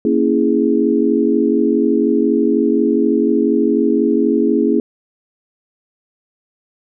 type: chord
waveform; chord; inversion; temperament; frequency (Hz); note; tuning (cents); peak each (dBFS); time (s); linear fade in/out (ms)
sine; A# half-diminished seventh; none; equal; 233.1 / 277.2 / 329.6 / 415.3; A#3 / C#4 / E4 / G#4; 0 / 0 / 0 / 0; -17; 0.05-4.8; 2
effects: none